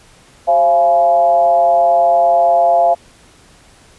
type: tone with frequency modulation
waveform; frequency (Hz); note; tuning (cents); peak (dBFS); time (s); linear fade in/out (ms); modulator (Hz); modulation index
sine; 687; F5; -29; -8; 0.47-2.95; 20; 155; 0.67
effects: pink hiss -46 dBFS RMS until 3.98 s + resampled to 24000 Hz